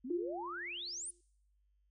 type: exponential sweep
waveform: sine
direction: up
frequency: 234.5 to 10000 Hz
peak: -40 dBFS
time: 0.04-1.11 s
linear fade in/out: 10 ms
type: tone with exponential decay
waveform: sine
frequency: 349.2 Hz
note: F4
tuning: in tune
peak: -32 dBFS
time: 0.1-1.21 s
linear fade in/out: 5 ms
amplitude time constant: 240 ms
effects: noise-tail reverb RT60 0.7 s tail -25 dB re dry + added 50 Hz sine -70 dBFS peak until 1.9 s